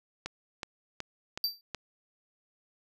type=click train; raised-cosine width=0.2 ms; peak=-18 dBFS; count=5; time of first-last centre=0.26-1.747 s; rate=2.69 Hz
type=tone with exponential decay; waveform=square; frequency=4668 Hz; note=D8; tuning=11 cents flat; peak=-24 dBFS; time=1.44-1.61 s; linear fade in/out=1 ms; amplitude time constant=35 ms
effects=none